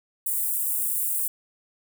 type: high-pass noise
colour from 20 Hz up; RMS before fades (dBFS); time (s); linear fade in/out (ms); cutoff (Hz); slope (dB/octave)
white; -26; 0.26-1.28; 5; 8300; 48
effects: none